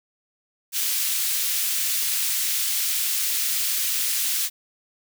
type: high-pass noise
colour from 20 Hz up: white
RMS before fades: -24 dBFS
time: 0.72-4.5 s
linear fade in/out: 50 ms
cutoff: 2400 Hz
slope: 12 dB/octave
effects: none